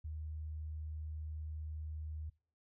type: tone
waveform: sine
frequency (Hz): 77.4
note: D#2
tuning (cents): -9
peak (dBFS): -40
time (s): 0.04-2.3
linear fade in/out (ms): 10
effects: noise-tail reverb RT60 0.5 s tail -26 dB re dry